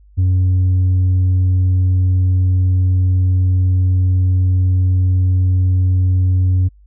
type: tone with tanh clipping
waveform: triangle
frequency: 92 Hz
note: F#2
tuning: 9 cents flat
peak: -11 dBFS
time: 0.17-6.69 s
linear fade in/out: 20 ms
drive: 7 dB
effects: added 50 Hz sine -43 dBFS peak until 6.86 s